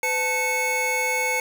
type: tone cluster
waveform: square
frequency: 504 / 880 / 2202 Hz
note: B4 / A5 / C#7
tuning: +35 / 0 / -12 cents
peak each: -29 / -29 / -24 dBFS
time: 0.03-1.4 s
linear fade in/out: 2 ms
effects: none